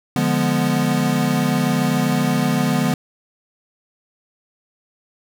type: chord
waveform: square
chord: D diminished seventh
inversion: none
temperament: equal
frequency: 146.83 / 174.61 / 207.7 / 246.9 Hz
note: D3 / F3 / Ab3 / Cb4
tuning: 0 / 0 / 0 / 0 cents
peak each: -23 / -23 / -24 / -21 dBFS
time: 0.16-2.94 s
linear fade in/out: 2 ms
effects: none